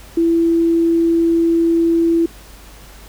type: tone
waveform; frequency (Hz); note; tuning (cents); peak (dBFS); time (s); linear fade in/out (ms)
sine; 333.5; E4; +20; -11; 0.17-2.26; 5
effects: added 50 Hz sine -40 dBFS peak until 3.08 s + pink hiss -42 dBFS RMS until 3.08 s